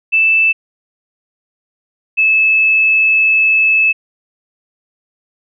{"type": "tone pair in turn", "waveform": "sine", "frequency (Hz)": [2640, 2608], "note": ["E7", "E7"], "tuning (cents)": [2, -19], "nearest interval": "unison", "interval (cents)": 21, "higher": "first", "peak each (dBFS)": -8, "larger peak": "neither", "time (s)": [[0.12, 0.53], [2.17, 3.93]], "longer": "second", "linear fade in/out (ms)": 20, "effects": []}